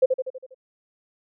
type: tone with echo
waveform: sine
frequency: 518 Hz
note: C5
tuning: 17 cents flat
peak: -12 dBFS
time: 0.02-0.06 s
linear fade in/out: 10 ms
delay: 81 ms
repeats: 6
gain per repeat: -5 dB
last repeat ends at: 0.546 s
effects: none